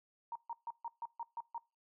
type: tone bursts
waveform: sine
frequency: 932.3 Hz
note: A#5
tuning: in tune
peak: -38 dBFS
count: 8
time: 0.32-1.58 s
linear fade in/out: 2 ms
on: 35 ms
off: 140 ms
effects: noise-tail reverb RT60 0.3 s tail -24 dB re dry